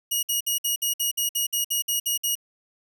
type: tone bursts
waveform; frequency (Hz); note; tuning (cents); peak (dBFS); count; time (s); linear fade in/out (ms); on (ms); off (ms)
10% pulse; 2892; F#7; -40; -14; 13; 0.11-2.354; 10; 120; 57
effects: none